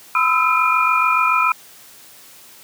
sine tone cluster, 1008 / 1289 / 1336 / 2417 Hz, B5 / E6 / E6 / D7, +35 / -39 / +23 / +49 cents, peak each -19 dBFS, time 0.15-1.52 s, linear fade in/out 2 ms, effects white hiss -44 dBFS RMS until 2.63 s + high-pass 100 Hz 12 dB/octave

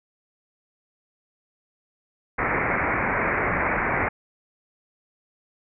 white low-pass noise, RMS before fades -24 dBFS, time 2.38-4.09 s, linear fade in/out 10 ms, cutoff 2300 Hz, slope 96 dB/octave, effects none

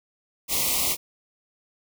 white band-stop noise, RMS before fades -24 dBFS, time 0.48-0.97 s, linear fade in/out 50 ms, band 1200 to 2000 Hz, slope 96 dB/octave, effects none

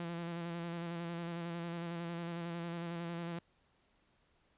sawtooth tone with vibrato, 170 Hz, F3, 46 cents flat, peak -35 dBFS, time 0-3.39 s, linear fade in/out 2 ms, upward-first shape square, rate 11 Hz, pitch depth 24 cents each way, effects pink hiss -73 dBFS RMS until 4.57 s + resampled to 8000 Hz

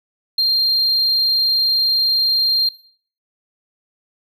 triangle tone, 4190 Hz, C8, 2 cents sharp, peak -11 dBFS, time 0.38-2.69 s, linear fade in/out 5 ms, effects noise-tail reverb RT60 0.5 s tail -18 dB re dry + tanh soft clip ceiling -9 dBFS

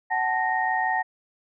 sine tone cluster, 749 / 875 / 1857 Hz, F#5 / A5 / A#6, +21 / -10 / -7 cents, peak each -26 dBFS, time 0.1-1.03 s, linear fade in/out 20 ms, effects none

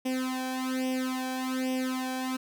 sawtooth tone with flanger, 258.2 Hz, C4, 23 cents flat, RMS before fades -31 dBFS, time 0.05-2.37 s, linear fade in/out 10 ms, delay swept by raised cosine 0.35 to 1.26 ms, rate 1.2 Hz, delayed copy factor +1, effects none

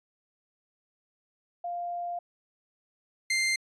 sine / sawtooth tone pair in turn, 698.5 / 2093 Hz, F5 / C7, 0 / 0 cents, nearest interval octave + perfect fifth, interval 1900 cents, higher second, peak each -31 / -21 dBFS, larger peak second, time 1.64-2.19 / 3.3-3.56 s, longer first, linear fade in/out 5 ms, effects resampled to 22050 Hz

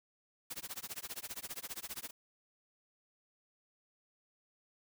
white noise with tremolo, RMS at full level -41 dBFS, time 0.5-2.11 s, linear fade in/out 10 ms, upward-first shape sine, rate 15 Hz, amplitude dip 100%, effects none

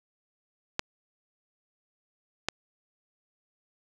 clicks, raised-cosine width 0.2 ms, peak -9 dBFS, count 2, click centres 0.794 / 2.486 s, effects none

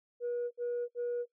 sine tone bursts, 482.2 Hz, B4, 41 cents flat, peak -30 dBFS, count 3, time 0.2-1.258 s, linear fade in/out 50 ms, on 310 ms, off 64 ms, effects noise-tail reverb RT60 0.1 s tail -17 dB re dry + tanh soft clip ceiling -29 dBFS

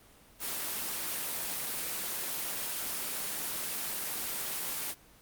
white high-pass noise, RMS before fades -35 dBFS, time 0.39-4.95 s, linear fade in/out 50 ms, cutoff 150 Hz, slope 24 dB/octave, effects pink hiss -58 dBFS RMS until 5.21 s + Opus 24 kbps

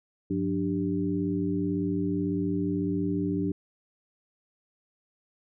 harmonic tone with a mistuned harmonic, 98 Hz, G2, in tune, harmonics 1 / 2 / 3 / 4, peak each -35 / -30 / -28 / -34 dBFS, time 0.3-3.52 s, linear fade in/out 5 ms, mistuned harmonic 2, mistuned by -150 cents, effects none

